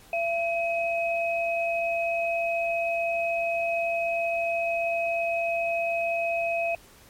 sine tone pair together, 676 / 2539 Hz, E5 / D#7, +43 / +34 cents, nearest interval octave + major seventh, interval 2291 cents, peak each -25 / -29 dBFS, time 0.13-6.75 s, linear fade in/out 2 ms, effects pink hiss -53 dBFS RMS until 7.09 s + MP3 64 kbps

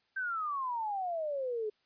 sine exponential sweep, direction down, 1578 to 415.9 Hz, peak -32 dBFS, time 0.16-1.7 s, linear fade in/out 10 ms, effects white hiss -74 dBFS RMS until 1.85 s + resampled to 11025 Hz

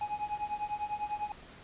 triangle tone with tremolo, 836 Hz, G#5, 11 cents sharp, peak -27 dBFS, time 0.01-1.32 s, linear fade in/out 2 ms, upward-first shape triangle, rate 10 Hz, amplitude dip 95%, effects pink hiss -52 dBFS RMS until 1.63 s + resampled to 8000 Hz

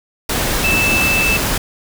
sine tone in noise, 2637 Hz, E7, in tune, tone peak -14 dBFS, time 0.64-1.37 s, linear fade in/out 5 ms, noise pink, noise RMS -18 dBFS, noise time 0.29-1.58 s, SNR +1 dB, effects none

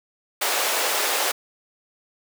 pink high-pass noise, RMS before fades -23 dBFS, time 0.41-1.32 s, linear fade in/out 10 ms, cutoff 460 Hz, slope 24 dB/octave, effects none

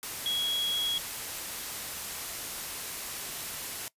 sine tone in noise, 3322 Hz, G#7, in tune, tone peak -27 dBFS, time 0.26-0.98 s, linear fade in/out 0 ms, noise white, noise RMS -37 dBFS, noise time 0.03-3.88 s, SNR +7 dB, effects noise-tail reverb RT60 0.1 s tail -21 dB re dry + resampled to 32000 Hz

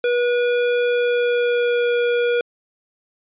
square tone with pitch glide, 485 to 480 Hz, B4 to B4, -31 to -49 cents, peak -17 dBFS, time 0.04-2.41 s, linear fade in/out 2 ms, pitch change -18 cents, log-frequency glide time 0.86-1.95 s, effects resampled to 8000 Hz

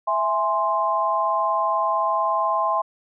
sine chord, E augmented, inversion none, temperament equal, 659.3 / 830.6 / 1046.5 Hz, E5 / G#5 / B#5, 0 / 0 / 0 cents, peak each -25 / -25 / -21 dBFS, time 0.07-2.82 s, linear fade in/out 10 ms, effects none

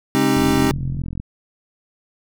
sine tone with vibrato, 137.6 Hz, C#3, 12 cents flat, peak -24 dBFS, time 0.15-1.02 s, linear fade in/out 5 ms, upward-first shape square, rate 3.8 Hz, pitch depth 40 cents each way
square chord, Ab major seventh, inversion none, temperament equal with one note detuned, 207.7 / 266.8 / 311.1 / 392 Hz, Ab3 / C4 / Eb4 / G4, 0 / +34 / 0 / 0 cents, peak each -24 / -19 / -21 / -23 dBFS, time 0.15-0.71 s, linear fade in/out 0 ms
click train, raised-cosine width 5 ms, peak -16 dBFS, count 37, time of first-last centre 0.37-1.199 s, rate 43.4 Hz
effects none

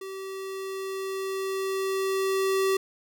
square tone with level ramp, 385 Hz, G4, 31 cents flat, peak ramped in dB -36 to -22 dBFS, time 0.01-2.77 s, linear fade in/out 5 ms, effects none

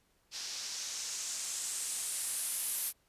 blue noise with low-pass filter sweep, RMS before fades -38 dBFS, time 0.31-2.93 s, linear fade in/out 50 ms, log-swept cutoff 5000 to 12000 Hz, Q 2.3, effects pink hiss -72 dBFS RMS until 3.08 s + resampled to 32000 Hz

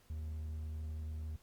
triangle tone, 77.78 Hz, D#2, in tune, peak -37 dBFS, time 0.1-1.36 s, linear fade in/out 0 ms, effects pink hiss -68 dBFS RMS until 1.42 s + Opus 48 kbps

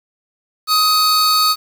45% pulse tone pair together, 1257 / 4479 Hz, D#6 / C#8, +17 / +17 cents, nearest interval octave + minor seventh, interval 2200 cents, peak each -14 dBFS, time 0.67-1.56 s, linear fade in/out 50 ms, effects 7-bit

